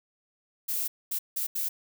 violet noise bursts at uneven times, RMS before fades -30 dBFS, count 4, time 0.68-0.88 / 1.11-1.19 / 1.36-1.47 / 1.55-1.69 s, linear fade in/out 10 ms, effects none

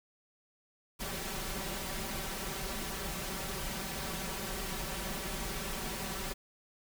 pink noise with comb filter, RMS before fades -38 dBFS, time 0.99-6.34 s, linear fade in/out 20 ms, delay 5.2 ms, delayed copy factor +0.75, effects none

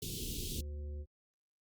pink band-stop noise, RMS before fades -40 dBFS, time 0.02-0.61 s, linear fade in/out 5 ms, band 420 to 2900 Hz, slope 48 dB/octave
harmonic tone, 73.42 Hz, D2, in tune, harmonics 1 / 3 / 5 / 7, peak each -39 / -59 / -55 / -59 dBFS, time 0.52-1.06 s, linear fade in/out 50 ms
effects Opus 48 kbps

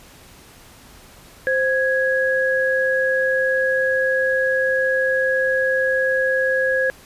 sine tone pair together, 523.2 / 1661.2 Hz, C5 / G#6, 0 / 0 cents, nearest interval octave + minor sixth, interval 2000 cents, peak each -19 / -19 dBFS, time 1.47-6.9 s, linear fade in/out 0 ms, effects pink hiss -46 dBFS RMS until 7.05 s + resampled to 32000 Hz

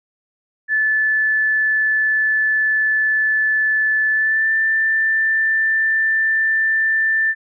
sine tone with pitch glide, 1741 to 1775.5 Hz, A6 to A6, -19 to +15 cents, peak -14 dBFS, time 0.68-7.35 s, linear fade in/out 50 ms, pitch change +34 cents, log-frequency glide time 4.12-4.52 s, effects none

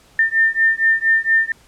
sine beating tone pair, 1800 / 1804.3 Hz, A6 / A6, +39 / +43 cents, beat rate 4.3 Hz, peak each -16 dBFS, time 0.19-1.52 s, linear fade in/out 2 ms, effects pink hiss -51 dBFS RMS until 1.67 s + low-pass 11000 Hz 12 dB/octave

